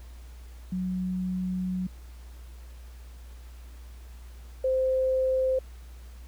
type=tone pair in turn; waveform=sine; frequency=184.1 / 520.7 Hz; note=F#3 / C5; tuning=-8 / -8 cents; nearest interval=octave + tritone; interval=1800 cents; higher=second; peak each=-27 / -22 dBFS; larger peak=second; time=0.72-1.87 / 4.64-5.59 s; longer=first; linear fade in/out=5 ms; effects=added 60 Hz sine -42 dBFS peak until 6.27 s + pink hiss -57 dBFS RMS until 6.27 s